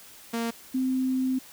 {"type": "tone pair in turn", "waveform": ["sawtooth", "sine"], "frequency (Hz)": [231.2, 259.5], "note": ["A#3", "C4"], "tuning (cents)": [-14, -14], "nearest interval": "major second", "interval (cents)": 200, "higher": "second", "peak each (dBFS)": -23, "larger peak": "neither", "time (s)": [[0.33, 0.51], [0.74, 1.39]], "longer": "second", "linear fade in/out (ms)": 10, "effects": ["white hiss -49 dBFS RMS until 1.52 s"]}